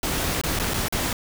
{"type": "noise with dropouts", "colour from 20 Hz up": "pink", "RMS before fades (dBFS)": -25, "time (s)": [0.03, 1.13], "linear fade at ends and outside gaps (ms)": 2, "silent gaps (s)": [[0.414, 0.436], [0.59, 0.597], [0.737, 0.741], [0.884, 0.924]], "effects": []}